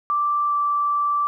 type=tone with pitch glide; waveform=sine; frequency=1173 to 1166.2 Hz; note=D6 to D6; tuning=-2 to -13 cents; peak=-18 dBFS; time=0.1-1.27 s; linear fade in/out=0 ms; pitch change=-11 cents; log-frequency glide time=0.47-0.53 s; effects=10-bit